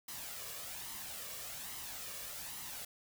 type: noise with flanger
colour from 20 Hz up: white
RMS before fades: -45 dBFS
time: 0.08-2.85 s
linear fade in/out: 5 ms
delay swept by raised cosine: 0.98 to 1.78 ms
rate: 1.2 Hz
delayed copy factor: +0.5
effects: none